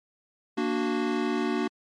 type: chord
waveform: square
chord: Bb augmented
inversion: none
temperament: equal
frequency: 233.1 / 293.7 / 370 Hz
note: Bb3 / D4 / F#4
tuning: 0 / 0 / 0 cents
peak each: -30 dBFS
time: 0.57-1.68 s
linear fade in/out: 10 ms
effects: low-pass 4000 Hz 12 dB/octave + MP3 64 kbps